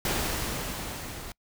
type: noise with level ramp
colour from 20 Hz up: pink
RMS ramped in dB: -27 to -41 dBFS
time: 0.05-1.32 s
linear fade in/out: 2 ms
effects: noise-tail reverb RT60 0.1 s tail -25 dB re dry